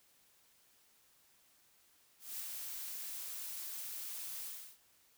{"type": "noise with ADSR envelope", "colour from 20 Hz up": "blue", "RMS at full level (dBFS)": -41, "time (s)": [2.19, 4.78], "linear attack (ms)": 210, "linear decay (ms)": 4, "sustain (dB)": -3, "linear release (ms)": 330, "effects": ["white hiss -69 dBFS RMS until 5.17 s"]}